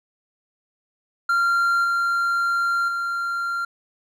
triangle tone with level steps, 1384 Hz, F6, 16 cents flat, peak -15 / -17 / -21 dBFS, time 1.29-3.65 s, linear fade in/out 5 ms, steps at 1.84 / 2.88 s, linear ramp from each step 5 ms, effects none

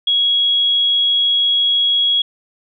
sine tone, 3322 Hz, G#7, in tune, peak -12 dBFS, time 0.07-2.22 s, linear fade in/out 5 ms, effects none

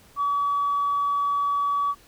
sine tone, 1140 Hz, C#6, 48 cents sharp, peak -20 dBFS, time 0.16-1.95 s, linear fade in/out 50 ms, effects tanh soft clip ceiling -16 dBFS + pink hiss -54 dBFS RMS until 2.07 s

